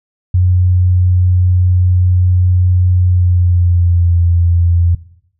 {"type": "tone with pitch glide", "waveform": "sine", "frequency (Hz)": [90.5, 85.97], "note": ["F#2", "F2"], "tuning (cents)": [-38, -27], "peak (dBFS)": -7, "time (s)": [0.34, 4.95], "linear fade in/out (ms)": 5, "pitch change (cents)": -89, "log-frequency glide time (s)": [2.99, 4.19], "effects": ["noise-tail reverb RT60 0.7 s tail -18 dB re dry"]}